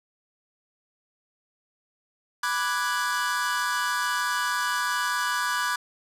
45% pulse chord, G# half-diminished seventh, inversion first, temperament equal, 987.8 / 1174.7 / 1480 / 1661.2 Hz, B5 / D6 / F#6 / G#6, 0 / 0 / 0 / 0 cents, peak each -30 dBFS, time 2.43-5.76 s, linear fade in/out 5 ms, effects low-pass 12000 Hz 12 dB/octave

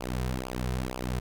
sawtooth tone with flanger, 63 Hz, B1, 35 cents sharp, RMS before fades -32 dBFS, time 0-1.2 s, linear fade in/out 10 ms, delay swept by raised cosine 0.5 to 3.6 ms, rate 2.1 Hz, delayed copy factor -0.9, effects none

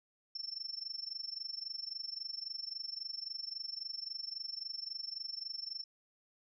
sine tone with amplitude modulation, 5370 Hz, E8, 31 cents sharp, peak -36 dBFS, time 0.35-5.84 s, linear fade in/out 5 ms, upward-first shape sine, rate 23.7 Hz, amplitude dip 90%, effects none

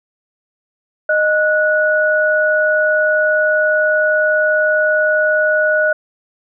sine tone pair together, 617 / 1467.5 Hz, D#5 / F#6, -15 / -15 cents, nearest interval octave + minor third, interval 1500 cents, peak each -14 dBFS, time 1.09-5.93 s, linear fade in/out 5 ms, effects none

